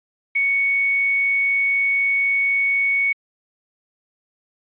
sine tone with quantisation, 2224 Hz, C#7, 5 cents sharp, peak -16 dBFS, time 0.35-3.13 s, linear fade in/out 10 ms, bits 7, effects resampled to 8000 Hz

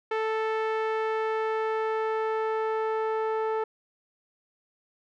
sawtooth tone with low-pass filter sweep, 440 Hz, A4, in tune, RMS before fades -28 dBFS, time 0.11-3.64 s, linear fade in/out 5 ms, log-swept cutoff 2100 to 1200 Hz, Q 1.1, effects none

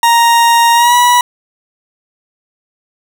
40% pulse tone with pitch glide, 934 to 974.8 Hz, A#5 to B5, +3 to -23 cents, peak -5 dBFS, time 0.03-1.21 s, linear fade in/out 2 ms, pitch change +74 cents, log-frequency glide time 0.74-0.95 s, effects none

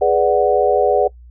sine chord, G# half-diminished seventh, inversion none, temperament equal, 415.3 / 493.9 / 587.3 / 740 Hz, G#4 / B4 / D5 / F#5, 0 / 0 / 0 / 0 cents, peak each -17 dBFS, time 0.01-1.08 s, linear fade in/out 10 ms, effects noise-tail reverb RT60 0.1 s tail -23 dB re dry + added 60 Hz sine -38 dBFS peak until 1.3 s

